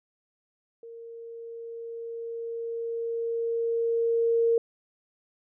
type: tone with level ramp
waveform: sine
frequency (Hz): 462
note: A#4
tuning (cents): -16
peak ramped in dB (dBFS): -41 to -19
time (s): 0.83-4.58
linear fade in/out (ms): 2
effects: none